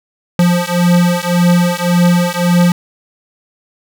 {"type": "beating tone pair", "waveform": "square", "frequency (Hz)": [174.61, 176.41], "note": ["F3", "F3"], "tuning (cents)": [0, 18], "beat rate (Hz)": 1.8, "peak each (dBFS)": -13, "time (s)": [0.39, 2.72], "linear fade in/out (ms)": 2, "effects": []}